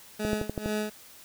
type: tone with tremolo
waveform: 20% pulse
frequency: 212.5 Hz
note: G#3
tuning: 40 cents sharp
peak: -22 dBFS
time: 0.19-0.9 s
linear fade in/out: 10 ms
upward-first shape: sine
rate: 2.2 Hz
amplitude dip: 95%
type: click train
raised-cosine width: 2 ms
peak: -16 dBFS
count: 6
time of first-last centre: 0.25-0.66 s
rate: 12.2 Hz
effects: white hiss -51 dBFS RMS until 1.24 s